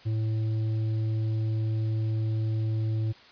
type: tone with tanh clipping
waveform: sine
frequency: 110 Hz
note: A2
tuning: in tune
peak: -26 dBFS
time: 0.05-3.13 s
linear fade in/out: 20 ms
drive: 7 dB
effects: white hiss -52 dBFS RMS until 3.31 s + resampled to 11025 Hz